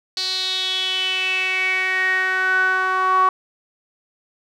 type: tone with band-pass filter sweep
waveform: sawtooth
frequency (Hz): 374.6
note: F#4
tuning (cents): +21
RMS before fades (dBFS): -20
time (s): 0.17-3.29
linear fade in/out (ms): 2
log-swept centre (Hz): 4400 to 1100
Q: 7.4
effects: none